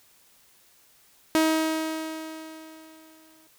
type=tone with exponential decay; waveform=sawtooth; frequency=317.5 Hz; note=D#4; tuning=35 cents sharp; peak=-14 dBFS; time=1.35-3.47 s; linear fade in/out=0 ms; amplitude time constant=460 ms; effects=white hiss -59 dBFS RMS until 3.58 s